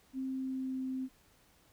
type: tone with pitch glide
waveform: sine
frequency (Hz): 263.5 to 260.6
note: C4 to C4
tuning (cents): +12 to -7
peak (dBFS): -34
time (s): 0.13-1.09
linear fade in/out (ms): 50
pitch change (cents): -19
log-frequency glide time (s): 0.26-0.83
effects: pink hiss -66 dBFS RMS until 1.72 s